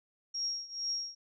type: tone with tremolo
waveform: sine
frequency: 5588 Hz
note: F8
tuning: in tune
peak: -30 dBFS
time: 0.34-1.15 s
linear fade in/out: 10 ms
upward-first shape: triangle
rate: 2.2 Hz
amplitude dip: 90%
effects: none